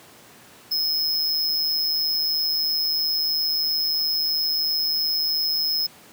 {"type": "tone with amplitude modulation", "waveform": "square", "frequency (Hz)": 5150, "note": "E8", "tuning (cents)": -41, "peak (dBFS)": -18, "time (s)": [0.71, 5.87], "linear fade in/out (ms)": 10, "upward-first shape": "sine", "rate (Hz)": 157, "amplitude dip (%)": 70, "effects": ["pink hiss -48 dBFS RMS until 6.12 s", "high-pass 150 Hz 12 dB/octave"]}